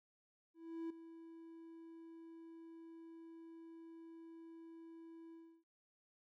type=tone with ADSR envelope; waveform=triangle; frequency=329.6 Hz; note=E4; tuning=in tune; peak=-38 dBFS; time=0.54-5.64 s; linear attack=360 ms; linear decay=6 ms; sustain=-13 dB; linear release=310 ms; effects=none